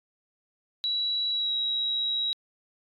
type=tone with pitch glide; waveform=sine; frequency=3913 to 3855 Hz; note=B7 to B7; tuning=-17 to -43 cents; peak=-25 dBFS; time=0.84-2.33 s; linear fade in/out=0 ms; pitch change=-26 cents; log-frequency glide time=1.3-1.54 s; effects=AAC 64 kbps

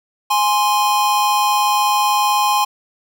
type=tone pair together; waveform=square; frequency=830.6 / 1046.5 Hz; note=G#5 / C6; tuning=0 / 0 cents; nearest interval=major third; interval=400 cents; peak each=-17 dBFS; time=0.3-2.65 s; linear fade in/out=10 ms; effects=none

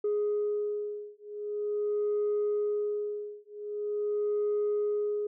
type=beating tone pair; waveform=sine; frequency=416 / 416.44 Hz; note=G#4 / G#4; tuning=+3 / +5 cents; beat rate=0.44 Hz; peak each=-30 dBFS; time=0.04-5.27 s; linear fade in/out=5 ms; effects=tanh soft clip ceiling -23 dBFS

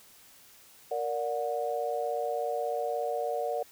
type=chord; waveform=sine; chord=Bb augmented; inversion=none; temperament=just; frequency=466.2 / 582.7 / 728.4 Hz; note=Bb4 / D5 / F#5; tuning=0 / -14 / -27 cents; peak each=-33 dBFS; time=0.91-3.63 s; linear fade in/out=5 ms; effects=white hiss -56 dBFS RMS until 3.71 s

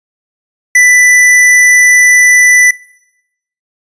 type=tone; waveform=square; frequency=1985 Hz; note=B6; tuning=8 cents sharp; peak=-3 dBFS; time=0.75-2.71 s; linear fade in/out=5 ms; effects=noise-tail reverb RT60 0.9 s tail -24 dB re dry + resampled to 22050 Hz

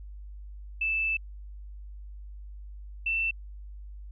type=tone pair in turn; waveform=sine; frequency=2637 / 2674 Hz; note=E7 / E7; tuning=0 / +24 cents; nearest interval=unison; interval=24 cents; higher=second; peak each=-25 dBFS; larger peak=neither; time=0.81-1.17 / 3.06-3.31 s; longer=first; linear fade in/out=5 ms; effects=added 50 Hz sine -40 dBFS peak until 4.11 s

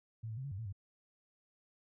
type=tone with pitch steps; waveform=sine; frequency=112.2 / 109.8 / 131.6 / 140.4 / 95.8 / 113.3 / 97.4 Hz; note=A2 / A2 / C3 / C#3 / G2 / A#2 / G2; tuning=+34 / -3 / +10 / +22 / -39 / -49 / -11 cents; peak=-39 dBFS; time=0.23-0.727 s; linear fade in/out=10 ms; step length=71 ms; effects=none

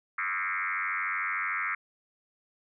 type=tone with frequency modulation; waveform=sine; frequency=1718 Hz; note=A6; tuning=42 cents flat; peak=-28 dBFS; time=0.18-1.75 s; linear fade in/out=5 ms; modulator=93.4 Hz; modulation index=5.7; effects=none

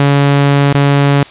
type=tone with dropouts; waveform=sawtooth; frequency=141.4 Hz; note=C#3; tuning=35 cents sharp; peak=-3 dBFS; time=0-1.23 s; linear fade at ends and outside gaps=2 ms; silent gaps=0.727-0.746 s; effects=white hiss -34 dBFS RMS until 1.3 s + resampled to 8000 Hz

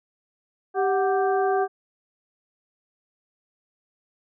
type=harmonic tone with a mistuned harmonic; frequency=392 Hz; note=G4; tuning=in tune; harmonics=1 / 2 / 3 / 4; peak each=-22 / -23 / -32 / -33 dBFS; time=0.74-1.68 s; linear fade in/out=50 ms; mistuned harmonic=2; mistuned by=-90 cents; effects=none

